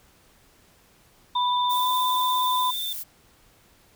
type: tone with vibrato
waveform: sine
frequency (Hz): 3572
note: A7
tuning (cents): +25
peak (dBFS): -28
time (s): 1.35-2.93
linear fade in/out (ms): 5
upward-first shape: sine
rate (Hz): 17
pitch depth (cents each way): 19
type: tone with pitch glide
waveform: sine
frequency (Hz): 987.8 to 1005.6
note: B5 to B5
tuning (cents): 0 to +31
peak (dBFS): -21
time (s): 1.35-2.71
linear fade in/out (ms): 10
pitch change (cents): +31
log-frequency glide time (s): 1.71-1.89
type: noise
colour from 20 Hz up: violet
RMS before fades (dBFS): -34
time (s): 1.69-3.04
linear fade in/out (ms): 20
effects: pink hiss -58 dBFS RMS until 3.95 s